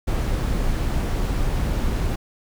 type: noise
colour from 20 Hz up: brown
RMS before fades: -22 dBFS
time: 0.07-2.16 s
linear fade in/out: 10 ms
effects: none